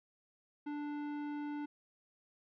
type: tone with tanh clipping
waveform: sine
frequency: 293.7 Hz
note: D4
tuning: in tune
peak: -40 dBFS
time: 0.66-1.66 s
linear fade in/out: 10 ms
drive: 15 dB
effects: none